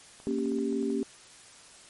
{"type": "clicks", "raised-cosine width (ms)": 1, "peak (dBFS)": -37, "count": 10, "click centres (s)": [0.201, 0.277, 0.309, 0.386, 0.458, 0.519, 0.586, 0.727, 0.828, 0.902]}
{"type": "chord", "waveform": "sine", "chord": "G diminished", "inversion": "first", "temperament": "equal", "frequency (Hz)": [233.1, 277.2, 392], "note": ["Bb3", "Db4", "G4"], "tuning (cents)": [0, 0, 0], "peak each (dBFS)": -31, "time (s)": [0.27, 1.03], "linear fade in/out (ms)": 0}
{"effects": ["white hiss -52 dBFS RMS until 1.89 s", "MP3 48 kbps"]}